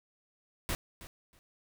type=noise with echo; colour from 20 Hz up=pink; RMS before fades=-33 dBFS; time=0.69-0.75 s; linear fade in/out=0 ms; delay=320 ms; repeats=2; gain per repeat=-15 dB; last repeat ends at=1.39 s; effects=none